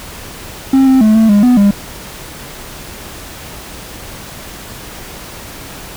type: tone with pitch steps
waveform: triangle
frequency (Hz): 267.3 / 263 / 216.2 / 222.3 / 204.7 / 248 / 201.6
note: C4 / C4 / A3 / A3 / G#3 / B3 / G3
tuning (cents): +37 / +9 / -30 / +18 / -25 / +7 / +49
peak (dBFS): -3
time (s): 0.73-1.71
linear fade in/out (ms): 5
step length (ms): 140
effects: pink hiss -30 dBFS RMS until 5.96 s